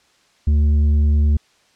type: tone with tanh clipping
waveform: sine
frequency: 74.2 Hz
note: D2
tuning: 18 cents sharp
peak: -13 dBFS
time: 0.47-1.37 s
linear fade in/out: 5 ms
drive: 6 dB
effects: white hiss -57 dBFS RMS until 1.75 s + low-pass 6000 Hz 12 dB/octave